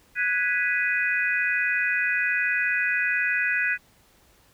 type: chord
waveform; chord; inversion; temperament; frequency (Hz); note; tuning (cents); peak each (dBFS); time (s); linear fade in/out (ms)
sine; G# minor seventh; third; equal; 1480 / 1661.2 / 1975.5 / 2489; F#6 / G#6 / B6 / D#7; 0 / 0 / 0 / 0; -27; 0.15-3.78; 50
effects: pink hiss -59 dBFS RMS until 4.53 s